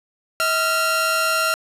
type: tone pair together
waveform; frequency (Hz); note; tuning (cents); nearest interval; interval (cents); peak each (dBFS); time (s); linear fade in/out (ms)
sawtooth; 642 / 1381.7; E5 / F6; -46 / -19; octave + minor second; 1327; -20 / -15; 0.4-1.54; 0
effects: resampled to 32000 Hz + 7-bit